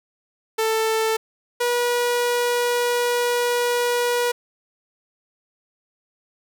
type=tone pair in turn; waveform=sawtooth; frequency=443.1 / 483.8 Hz; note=A4 / B4; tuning=+12 / -36 cents; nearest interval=major second; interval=152 cents; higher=second; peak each=-15 dBFS; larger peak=neither; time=0.58-1.17 / 1.6-4.32 s; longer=second; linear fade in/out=10 ms; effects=none